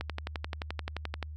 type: click train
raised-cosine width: 0.3 ms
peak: -18 dBFS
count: 15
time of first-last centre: 0.01-1.227 s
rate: 11.5 Hz
effects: added 76 Hz sine -39 dBFS peak until 1.36 s